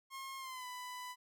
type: tone with pitch glide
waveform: sawtooth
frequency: 1074 to 996.3 Hz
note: C6 to B5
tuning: +45 to +15 cents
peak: -40 dBFS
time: 0.1-1.16 s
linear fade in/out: 50 ms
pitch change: -130 cents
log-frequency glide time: 0.38-0.66 s
effects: none